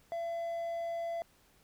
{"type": "tone", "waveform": "triangle", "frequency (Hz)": 675, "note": "E5", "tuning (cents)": 41, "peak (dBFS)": -32, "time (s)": [0.12, 1.22], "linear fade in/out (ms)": 0, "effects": ["pink hiss -66 dBFS RMS until 1.63 s"]}